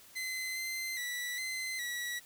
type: tone with pitch steps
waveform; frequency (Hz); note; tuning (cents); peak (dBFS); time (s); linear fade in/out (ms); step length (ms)
sawtooth; 2048 / 2071 / 1958 / 2057 / 1937; C7 / C7 / B6 / C7 / B6; -38 / -18 / -15 / -30 / -34; -32; 0.15-2.2; 20; 410
effects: white hiss -57 dBFS RMS until 2.25 s